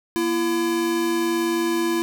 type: tone pair together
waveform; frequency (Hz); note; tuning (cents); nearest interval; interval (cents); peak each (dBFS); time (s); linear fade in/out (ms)
square; 238.3 / 336.8; A#3 / E4; +38 / +37; tritone; 599; -30 / -21; 0.16-2.02; 0
effects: none